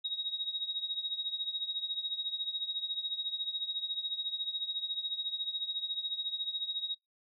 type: tone with tremolo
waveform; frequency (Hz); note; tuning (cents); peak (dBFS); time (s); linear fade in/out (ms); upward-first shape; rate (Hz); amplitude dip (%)
sine; 3787; A#7; +27; -30; 0.04-6.95; 10; triangle; 14; 85
effects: noise-tail reverb RT60 0.2 s tail -24 dB re dry